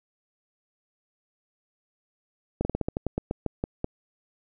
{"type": "slowing click train", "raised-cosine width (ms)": 2, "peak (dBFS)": -13, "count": 13, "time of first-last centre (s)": [2.61, 3.844], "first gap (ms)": 40, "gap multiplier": 1.16, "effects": []}